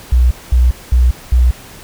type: tone bursts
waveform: sine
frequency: 61.74 Hz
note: B1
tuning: in tune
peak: -6 dBFS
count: 4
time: 0.12-1.51 s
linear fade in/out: 5 ms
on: 190 ms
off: 210 ms
effects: pink hiss -36 dBFS RMS until 1.83 s